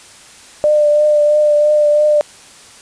sine tone with vibrato, 597 Hz, D5, 28 cents sharp, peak -8 dBFS, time 0.64-2.21 s, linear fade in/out 0 ms, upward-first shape triangle, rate 3 Hz, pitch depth 22 cents each way, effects white hiss -40 dBFS RMS until 2.81 s + resampled to 22050 Hz

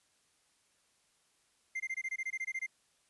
triangle tone bursts, 2093 Hz, C7, in tune, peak -32 dBFS, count 13, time 1.75-2.665 s, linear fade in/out 10 ms, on 51 ms, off 21 ms, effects white hiss -72 dBFS RMS until 3.09 s + resampled to 24000 Hz

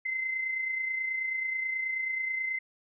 sine tone with amplitude modulation, 2065 Hz, C7, 23 cents flat, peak -27 dBFS, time 0.05-2.59 s, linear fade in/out 10 ms, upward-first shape sine, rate 29.3 Hz, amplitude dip 45%, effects none

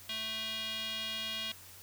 square tone with band-pass filter, 220 Hz, A3, in tune, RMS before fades -38 dBFS, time 0.09-1.52 s, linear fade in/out 5 ms, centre 3300 Hz, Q 4.2, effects added 92 Hz sine -60 dBFS peak until 1.82 s + white hiss -53 dBFS RMS until 1.82 s

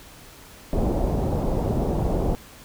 pink low-pass noise, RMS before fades -23 dBFS, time 0.73-2.35 s, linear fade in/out 0 ms, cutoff 750 Hz, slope 24 dB/octave, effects pink hiss -46 dBFS RMS until 2.64 s

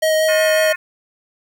square tone with vibrato, 629 Hz, D#5, 19 cents sharp, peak -14 dBFS, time 0.02-0.73 s, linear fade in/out 10 ms, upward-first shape sine, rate 5.5 Hz, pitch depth 10 cents each way
harmonic tone, 358.8 Hz, F4, 47 cents sharp, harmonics 3 / 4 / 5 / 6 / 7, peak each -32 / -27 / -23 / -32 / -28 dBFS, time 0.28-0.76 s, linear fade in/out 10 ms
effects 8-bit

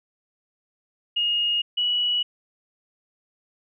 sine tone pair in turn, 2860 / 2934 Hz, F7 / F#7, +41 / -15 cents, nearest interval unison, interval 44 cents, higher second, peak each -20 / -20 dBFS, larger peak neither, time 1.16-1.62 / 1.77-2.23 s, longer neither, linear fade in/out 10 ms, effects none

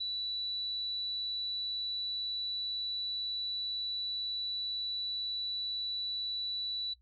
sine tone, 3951 Hz, B7, in tune, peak -33 dBFS, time 0-6.94 s, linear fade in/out 10 ms, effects noise-tail reverb RT60 0.1 s tail -21 dB re dry + added 60 Hz sine -63 dBFS peak until 7.01 s

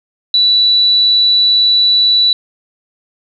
sine tone, 3951 Hz, B7, in tune, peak -7 dBFS, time 0.34-2.33 s, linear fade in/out 2 ms, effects none

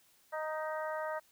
harmonic tone with a mistuned harmonic, 311.1 Hz, D#4, in tune, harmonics 2 / 3 / 4 / 5 / 6, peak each -37 / -41 / -43 / -45 / -47 dBFS, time 0.32-1.2 s, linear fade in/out 20 ms, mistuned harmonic 6, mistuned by +17 cents, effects white hiss -67 dBFS RMS until 1.31 s

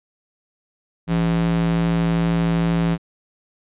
square tone with high-pass filter, 56.4 Hz, A1, 44 cents sharp, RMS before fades -19 dBFS, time 1.07-2.98 s, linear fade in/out 50 ms, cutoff 140 Hz, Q 3.2, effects resampled to 8000 Hz

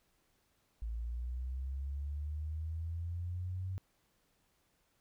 sine linear sweep, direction up, 55 to 94.8 Hz, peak -36 dBFS, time 0.82-3.78 s, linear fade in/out 0 ms, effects pink hiss -75 dBFS RMS until 5 s

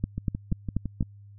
two click trains, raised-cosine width 5 ms, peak -13 / -18 dBFS, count 5 / 6, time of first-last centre 0.04-1.009 / 0.18-1.026 s, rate 4.13 / 5.91 Hz, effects added 101 Hz sine -46 dBFS peak until 1.38 s

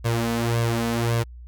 sawtooth tone with flanger, 116.54 Hz, A#2, in tune, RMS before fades -23 dBFS, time 0.04-1.24 s, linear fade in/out 20 ms, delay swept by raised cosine 1.8 to 4.1 ms, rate 1.8 Hz, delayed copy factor +0.65, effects added 60 Hz sine -38 dBFS peak until 1.47 s

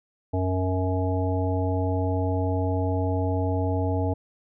harmonic tone with a mistuned harmonic, 92.5 Hz, F#2, in tune, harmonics 1 / 3 / 5 / 7 / 9, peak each -24 / -29 / -31 / -32 / -34 dBFS, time 0.33-4.14 s, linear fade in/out 10 ms, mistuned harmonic 9, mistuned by +17 cents, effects none

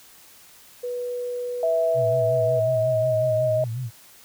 sine tone, 490.1 Hz, B4, 13 cents flat, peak -26 dBFS, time 0.83-2.6 s, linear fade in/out 10 ms
sine tone with pitch glide, 655 to 625.8 Hz, E5 to D#5, -11 to +10 cents, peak -19 dBFS, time 1.63-3.64 s, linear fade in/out 2 ms, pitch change -79 cents, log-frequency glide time 2.03-3.34 s
sine tone with vibrato, 120.4 Hz, B2, 44 cents flat, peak -26 dBFS, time 1.94-3.91 s, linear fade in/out 50 ms, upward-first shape sine, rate 5.5 Hz, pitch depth 130 cents each way
effects white hiss -50 dBFS RMS until 4.24 s

